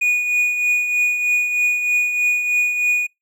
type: tone with tremolo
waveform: triangle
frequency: 2460 Hz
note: D#7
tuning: 20 cents flat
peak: -11 dBFS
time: 0.01-3.07 s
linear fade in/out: 10 ms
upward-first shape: triangle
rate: 3.2 Hz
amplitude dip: 55%
effects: noise-tail reverb RT60 0.2 s tail -26 dB re dry